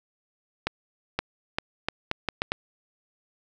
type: accelerating click train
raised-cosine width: 0.3 ms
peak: -9 dBFS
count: 8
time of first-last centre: 0.67-2.519 s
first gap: 520 ms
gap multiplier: 0.76
effects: none